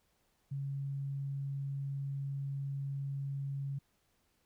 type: tone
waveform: sine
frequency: 138.59 Hz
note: C#3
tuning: in tune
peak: -35 dBFS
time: 0.51-3.79 s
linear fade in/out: 10 ms
effects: pink hiss -75 dBFS RMS until 4.45 s